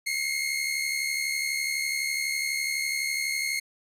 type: tone pair together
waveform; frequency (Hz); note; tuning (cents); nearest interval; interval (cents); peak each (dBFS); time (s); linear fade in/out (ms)
sawtooth; 2115 / 2187; C7 / C#7; +18 / -24; minor second; 58; -26; 0.06-3.6; 10
effects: resampled to 32000 Hz